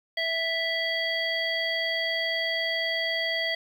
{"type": "harmonic tone", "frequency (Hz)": 658, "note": "E5", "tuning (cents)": -3, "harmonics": [1, 3, 5, 7], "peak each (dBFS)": [-32, -28, -31, -35], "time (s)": [0.17, 3.55], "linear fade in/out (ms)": 5, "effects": ["9-bit"]}